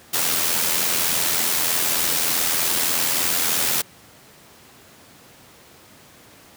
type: noise with amplitude modulation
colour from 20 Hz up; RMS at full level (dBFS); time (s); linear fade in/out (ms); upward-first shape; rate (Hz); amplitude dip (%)
white; -19; 0.13-3.82; 10; sine; 83.3; 45
effects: pink hiss -48 dBFS RMS until 6.56 s + high-pass 100 Hz 12 dB/octave